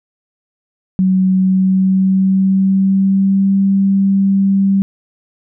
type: tone with pitch glide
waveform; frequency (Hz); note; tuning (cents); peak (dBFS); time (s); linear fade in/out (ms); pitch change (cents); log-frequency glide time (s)
sine; 187.5 to 195.46; F#3 to G3; +23 to -5; -9; 0.99-4.82; 0; +72; 1.31-3.55
effects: none